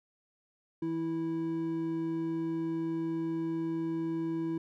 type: tone pair together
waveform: triangle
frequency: 163.5 / 327.6 Hz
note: E3 / E4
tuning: -14 / -11 cents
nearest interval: octave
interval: 1203 cents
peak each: -37 / -29 dBFS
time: 0.82-4.58 s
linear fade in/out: 5 ms
effects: none